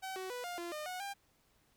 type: tone with pitch steps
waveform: sawtooth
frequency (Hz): 762 / 375.3 / 493.2 / 706 / 344.7 / 607 / 732 / 798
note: G5 / F#4 / B4 / F5 / F4 / D#5 / F#5 / G5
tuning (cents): -49 / +25 / -2 / +19 / -23 / -43 / -19 / +31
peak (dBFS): -36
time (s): 0.02-1.14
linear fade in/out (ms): 20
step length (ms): 140
effects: pink hiss -72 dBFS RMS until 1.76 s